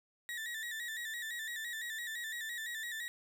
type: tone with vibrato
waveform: 35% pulse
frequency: 1837 Hz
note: A#6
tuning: 26 cents flat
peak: -37 dBFS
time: 0.29-3.08 s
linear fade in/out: 0 ms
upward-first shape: square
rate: 5.9 Hz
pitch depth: 62 cents each way
effects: none